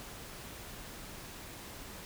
silence, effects pink hiss -47 dBFS RMS until 2.05 s

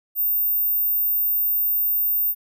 sine tone, 14590 Hz, A#9, 38 cents flat, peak -18 dBFS, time 0.15-2.35 s, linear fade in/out 50 ms, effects none

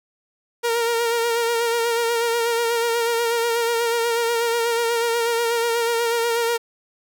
sawtooth tone with vibrato, 466.2 Hz, A#4, in tune, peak -15 dBFS, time 0.63-6.58 s, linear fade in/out 20 ms, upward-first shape sine, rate 8.2 Hz, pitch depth 34 cents each way, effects none

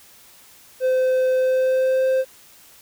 triangle tone with pitch glide, 515 to 523.1 Hz, C5 to C5, -28 to -1 cents, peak -14 dBFS, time 0.8-2.25 s, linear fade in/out 50 ms, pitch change +27 cents, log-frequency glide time 1.36-2.07 s, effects white hiss -49 dBFS RMS until 2.81 s

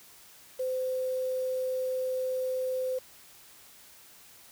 sine tone with quantisation, 514 Hz, C5, 31 cents flat, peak -28 dBFS, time 0.59-2.99 s, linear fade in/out 10 ms, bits 8, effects white hiss -54 dBFS RMS until 4.51 s

